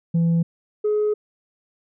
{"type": "tone pair in turn", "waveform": "sine", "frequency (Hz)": [167.4, 421.8], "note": ["E3", "G#4"], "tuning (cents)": [27, 27], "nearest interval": "octave + major third", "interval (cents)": 1600, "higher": "second", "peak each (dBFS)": [-13, -16], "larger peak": "first", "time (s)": [[0.14, 0.43], [0.84, 1.14]], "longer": "second", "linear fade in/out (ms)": 10, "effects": ["tanh soft clip ceiling -15 dBFS"]}